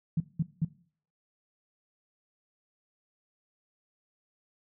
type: tone bursts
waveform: sine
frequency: 162 Hz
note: E3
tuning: 30 cents flat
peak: -23 dBFS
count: 3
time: 0.17-0.649 s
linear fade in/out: 5 ms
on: 33 ms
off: 190 ms
effects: noise-tail reverb RT60 0.5 s tail -19 dB re dry